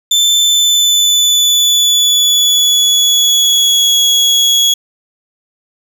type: tone with pitch glide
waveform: 30% pulse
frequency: 3536 to 3343 Hz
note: A7 to G#7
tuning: +8 to +11 cents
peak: -5 dBFS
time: 0.11-4.74 s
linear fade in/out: 5 ms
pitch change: -97 cents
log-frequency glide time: 0.37-3.98 s
effects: none